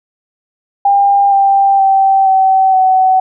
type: tone with pitch steps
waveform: sine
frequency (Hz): 800 / 788.1 / 776.3 / 764.8 / 753.4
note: G5 / G5 / G5 / G5 / F#5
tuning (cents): +35 / +9 / -17 / -43 / +31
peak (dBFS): -6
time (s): 0.85-3.2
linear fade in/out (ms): 5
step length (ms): 470
effects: none